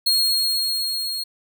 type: tone with level ramp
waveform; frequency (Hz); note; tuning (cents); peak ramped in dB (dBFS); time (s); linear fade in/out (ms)
40% pulse; 4277; C8; +37; -14 to -24; 0.06-1.24; 10
effects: none